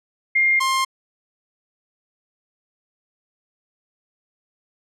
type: tone pair in turn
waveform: sine / sawtooth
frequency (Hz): 2118 / 1059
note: C7 / C6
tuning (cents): +21 / +21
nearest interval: octave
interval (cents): 1200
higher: first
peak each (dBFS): -14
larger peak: neither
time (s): 0.35-0.6 / 0.6-0.85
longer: neither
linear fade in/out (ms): 10
effects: low-pass 10000 Hz 12 dB/octave